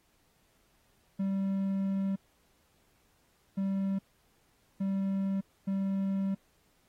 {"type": "tone bursts at uneven times", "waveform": "triangle", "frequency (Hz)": 194.4, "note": "G3", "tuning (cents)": -14, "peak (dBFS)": -26, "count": 4, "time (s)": [[1.19, 2.16], [3.57, 3.99], [4.8, 5.41], [5.67, 6.35]], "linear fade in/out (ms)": 10, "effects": ["pink hiss -70 dBFS RMS until 6.88 s", "AAC 48 kbps"]}